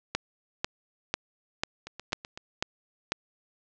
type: two click trains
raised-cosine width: 0.2 ms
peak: -9 / -22 dBFS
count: 7 / 5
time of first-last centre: 0.15-3.12 / 1.87-2.375 s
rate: 2.02 / 7.92 Hz
effects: low-pass 7000 Hz 12 dB/octave